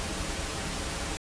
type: noise with comb filter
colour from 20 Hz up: pink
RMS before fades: -33 dBFS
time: 0-1.17 s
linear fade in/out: 0 ms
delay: 8.2 ms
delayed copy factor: -0.55
effects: resampled to 22050 Hz

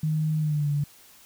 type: tone with pitch glide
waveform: sine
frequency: 155.4 to 144.99 Hz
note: D#3 to D3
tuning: -2 to -22 cents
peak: -22 dBFS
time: 0.03-0.84 s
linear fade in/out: 5 ms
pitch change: -120 cents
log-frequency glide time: 0.38-0.69 s
effects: white hiss -53 dBFS RMS until 1.25 s

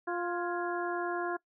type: harmonic tone with a mistuned harmonic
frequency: 350.2 Hz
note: F4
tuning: 5 cents sharp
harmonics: 1 / 2 / 3 / 4 / 5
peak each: -34 / -37 / -39 / -40 / -41 dBFS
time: 0.07-1.37 s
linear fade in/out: 10 ms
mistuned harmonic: 5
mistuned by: -81 cents
effects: noise-tail reverb RT60 0.1 s tail -22 dB re dry

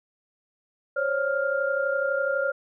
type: tone cluster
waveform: sine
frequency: 533 / 565 / 1402 Hz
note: C5 / C#5 / F6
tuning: +32 / +33 / +6 cents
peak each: -27 dBFS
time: 0.96-2.52 s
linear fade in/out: 10 ms
effects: none

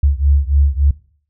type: beating tone pair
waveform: sine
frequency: 69.3 / 72.8 Hz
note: C#2 / D2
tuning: 0 / -15 cents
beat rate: 3.5 Hz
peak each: -13 / -14 dBFS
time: 0.03-0.91 s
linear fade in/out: 5 ms
effects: noise-tail reverb RT60 0.5 s tail -20 dB re dry

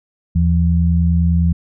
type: tone pair together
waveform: sine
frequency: 80.28 / 170.1 Hz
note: E2 / F3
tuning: -45 / -45 cents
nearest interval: octave + minor second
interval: 1300 cents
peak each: -13 / -15 dBFS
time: 0.35-1.53 s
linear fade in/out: 10 ms
effects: none

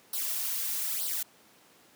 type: noise with flanger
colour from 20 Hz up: blue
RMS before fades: -32 dBFS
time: 0.13-1.23 s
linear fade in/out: 5 ms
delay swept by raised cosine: 0.21 to 4.41 ms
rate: 1.1 Hz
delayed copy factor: +0.75
effects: pink hiss -59 dBFS RMS until 1.95 s + high-pass 200 Hz 12 dB/octave

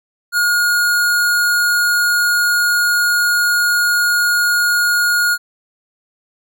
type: tone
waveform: square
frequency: 1434 Hz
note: F6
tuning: 45 cents sharp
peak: -13 dBFS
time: 0.32-5.38 s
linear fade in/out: 50 ms
effects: none

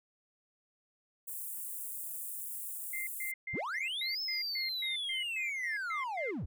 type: high-pass noise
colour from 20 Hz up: white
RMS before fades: -41 dBFS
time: 1.27-3.32 s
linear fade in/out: 10 ms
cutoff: 8100 Hz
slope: 48 dB/octave
type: tone bursts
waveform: sine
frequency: 2093 Hz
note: C7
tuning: in tune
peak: -36 dBFS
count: 13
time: 2.93-6.31 s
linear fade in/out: 5 ms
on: 140 ms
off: 130 ms
type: linear two-way sweep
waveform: triangle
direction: up then down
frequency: 47.57 to 5274 to 47.57 Hz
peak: -33 dBFS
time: 3.53-6.46 s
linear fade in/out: 10 ms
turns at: 4.21 s
effects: none

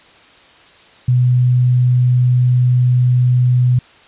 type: tone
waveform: sine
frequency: 124.7 Hz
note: B2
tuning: 17 cents sharp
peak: -9 dBFS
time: 1.08-3.79 s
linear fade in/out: 5 ms
effects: white hiss -45 dBFS RMS until 4.07 s + resampled to 8000 Hz

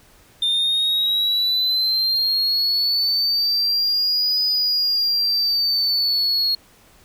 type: linear two-way sweep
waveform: sine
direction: up then down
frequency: 3599 to 4978 to 4301 Hz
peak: -14 dBFS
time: 0.42-6.55 s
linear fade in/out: 5 ms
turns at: 4.43 s
effects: tanh soft clip ceiling -16 dBFS + pink hiss -52 dBFS RMS until 7.04 s

